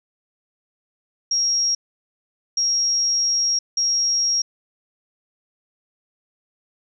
sine tone bursts at uneven times, 5600 Hz, F8, 4 cents sharp, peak -17 dBFS, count 3, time 1.31-1.75 / 2.57-3.59 / 3.77-4.42 s, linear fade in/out 5 ms, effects none

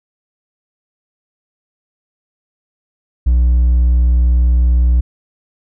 sine tone with hard clipping, 61.1 Hz, B1, 18 cents flat, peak -9 dBFS, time 3.26-5.01 s, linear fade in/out 10 ms, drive 2 dB, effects none

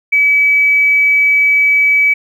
triangle tone with tanh clipping, 2287 Hz, D7, 47 cents flat, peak -7 dBFS, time 0.12-2.14 s, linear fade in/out 10 ms, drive 2 dB, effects none

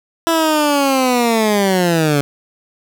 15% pulse linear sweep, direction down, 334 to 140 Hz, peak -6 dBFS, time 0.27-2.21 s, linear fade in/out 0 ms, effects none

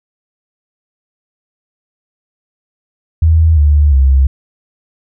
sine tone with pitch steps, 80.7 / 73.58 / 67.08 Hz, E2 / D2 / C2, -36 / +4 / +44 cents, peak -5 dBFS, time 3.22-4.27 s, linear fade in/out 5 ms, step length 350 ms, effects none

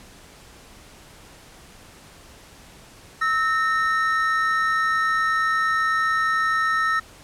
triangle tone pair together, 1302.6 / 1834 Hz, E6 / A#6, -21 / -29 cents, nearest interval tritone, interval 592 cents, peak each -19 / -21 dBFS, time 3.21-7 s, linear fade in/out 10 ms, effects pink hiss -47 dBFS RMS until 7.23 s + low-pass 11000 Hz 12 dB/octave

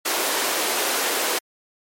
pink high-pass noise, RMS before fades -23 dBFS, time 0.05-1.39 s, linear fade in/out 10 ms, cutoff 350 Hz, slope 24 dB/octave, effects MP3 64 kbps

